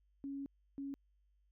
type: tone bursts at uneven times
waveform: sine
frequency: 277.2 Hz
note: C#4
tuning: in tune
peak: -40 dBFS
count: 2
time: 0.24-0.46 / 0.78-0.94 s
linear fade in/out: 0 ms
effects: added 50 Hz sine -70 dBFS peak until 1.51 s